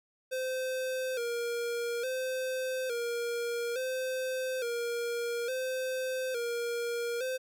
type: tone with vibrato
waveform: square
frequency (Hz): 493.9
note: B4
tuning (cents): 0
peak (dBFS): -32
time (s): 0.31-7.38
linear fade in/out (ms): 20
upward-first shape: square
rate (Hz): 0.58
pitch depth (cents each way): 78
effects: none